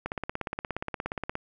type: click train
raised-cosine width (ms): 0.5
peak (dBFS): -16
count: 23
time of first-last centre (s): 0.06-1.354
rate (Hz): 17
effects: none